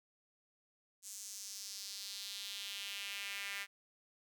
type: tone with high-pass filter sweep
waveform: sawtooth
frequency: 199.5 Hz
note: G3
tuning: 31 cents sharp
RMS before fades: -45 dBFS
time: 1.02-3.67 s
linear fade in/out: 50 ms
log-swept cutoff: 7200 to 2000 Hz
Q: 2.4
effects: none